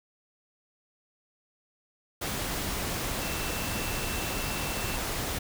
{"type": "tone in noise", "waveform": "sine", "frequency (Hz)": 2679, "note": "E7", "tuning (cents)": 27, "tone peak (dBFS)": -40, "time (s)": [3.21, 4.97], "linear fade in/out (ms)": 10, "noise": "pink", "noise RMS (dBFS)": -32, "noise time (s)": [2.21, 5.39], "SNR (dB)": -11, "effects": []}